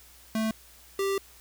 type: tone pair in turn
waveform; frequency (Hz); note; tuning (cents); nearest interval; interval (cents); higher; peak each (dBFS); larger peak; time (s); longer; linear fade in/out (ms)
square; 220.2 / 392.4; A3 / G4; +2 / +2; minor seventh; 1000; second; -26 / -26; neither; 0.35-0.51 / 0.99-1.18; second; 2
effects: added 60 Hz sine -58 dBFS peak until 1.4 s + white hiss -54 dBFS RMS until 1.4 s

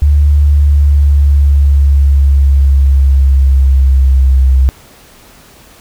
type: tone with pitch glide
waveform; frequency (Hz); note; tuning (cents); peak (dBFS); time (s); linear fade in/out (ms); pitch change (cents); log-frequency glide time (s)
sine; 72.8 to 65.61; D2 to C2; -15 to +5; -4; 0.02-4.69; 0; -180; 0.36-4.47
effects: pink hiss -40 dBFS RMS until 5.8 s

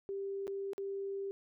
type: tone with dropouts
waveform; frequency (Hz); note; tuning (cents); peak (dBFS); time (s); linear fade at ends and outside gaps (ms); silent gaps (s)
sine; 393.9; G4; +8; -36; 0.09-1.31; 0; 0.47-0.478 / 0.733-0.78
effects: none

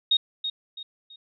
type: tone with echo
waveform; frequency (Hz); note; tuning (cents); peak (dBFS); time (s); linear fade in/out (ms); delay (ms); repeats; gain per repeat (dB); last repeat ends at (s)
sine; 3729; A#7; 0; -17; 0.11-0.17; 5; 330; 3; -9; 1.16
effects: none

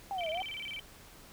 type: exponential two-way sweep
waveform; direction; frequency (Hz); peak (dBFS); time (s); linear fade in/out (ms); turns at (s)
sine; down then up; 809 to 617 to 779; -33; 0.11-0.42; 0; 0.3
type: tone with vibrato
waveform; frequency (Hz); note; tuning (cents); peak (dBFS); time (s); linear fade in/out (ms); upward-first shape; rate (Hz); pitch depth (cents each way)
sine; 2683; E7; +30; -38; 0.18-0.8; 5; square; 18; 250
effects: pink hiss -54 dBFS RMS until 1.32 s

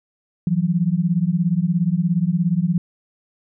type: beating tone pair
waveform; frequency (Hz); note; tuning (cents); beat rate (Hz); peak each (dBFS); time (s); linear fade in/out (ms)
sine; 165 / 182; E3 / F#3; +2 / -28; 17; -19; 0.47-2.78; 2
effects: none

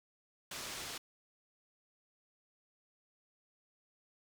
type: low-pass noise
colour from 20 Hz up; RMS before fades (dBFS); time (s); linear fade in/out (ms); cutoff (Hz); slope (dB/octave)
white; -44; 0.51-0.98; 5; 6800; 12
effects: none

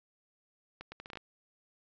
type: accelerating click train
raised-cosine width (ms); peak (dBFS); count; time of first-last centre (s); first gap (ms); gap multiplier
0.3; -28; 8; 0.81-1.172; 110; 0.73
effects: resampled to 16000 Hz

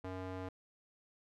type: tone with band-pass filter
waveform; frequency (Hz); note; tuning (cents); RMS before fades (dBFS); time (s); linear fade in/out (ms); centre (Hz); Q
square; 93; F#2; +9; -43; 0.04-0.49; 5; 610; 0.61
effects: none

